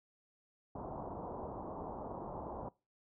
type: low-pass noise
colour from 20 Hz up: white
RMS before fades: -44 dBFS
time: 0.75-2.69 s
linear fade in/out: 5 ms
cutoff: 1000 Hz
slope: 48 dB/octave
effects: noise-tail reverb RT60 0.3 s tail -23 dB re dry